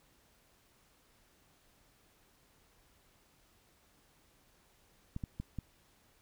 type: clicks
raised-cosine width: 5 ms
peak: -26 dBFS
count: 4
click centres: 5.164 / 5.238 / 5.4 / 5.587 s
effects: pink hiss -68 dBFS RMS until 6.21 s